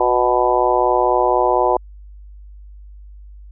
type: harmonic tone with a mistuned harmonic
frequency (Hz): 124.1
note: B2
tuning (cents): +9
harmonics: 3 / 4 / 5 / 6 / 7 / 8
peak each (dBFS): -20 / -20 / -20 / -20 / -20 / -20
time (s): 0-1.77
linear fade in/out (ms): 5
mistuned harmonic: 3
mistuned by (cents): -24
effects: added 50 Hz sine -36 dBFS peak until 3.51 s